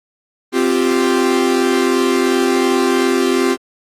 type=chord; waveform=45% pulse; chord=C suspended fourth; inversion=none; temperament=equal; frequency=261.6 / 349.2 / 392 Hz; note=C4 / F4 / G4; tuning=0 / 0 / 0 cents; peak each=-17 dBFS; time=0.52-3.57 s; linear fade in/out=50 ms; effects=low-pass 11000 Hz 12 dB/octave + Opus 24 kbps